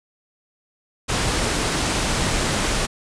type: low-pass noise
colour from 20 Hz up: pink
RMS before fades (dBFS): -22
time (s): 1.08-2.87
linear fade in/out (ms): 20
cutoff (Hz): 9700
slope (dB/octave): 48
effects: none